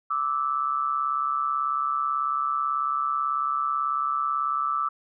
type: tone pair together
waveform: sine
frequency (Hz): 1171.8 / 1310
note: D6 / E6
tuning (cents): -4 / -11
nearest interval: major second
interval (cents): 193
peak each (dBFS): -26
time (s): 0.1-4.89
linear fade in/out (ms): 10
effects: none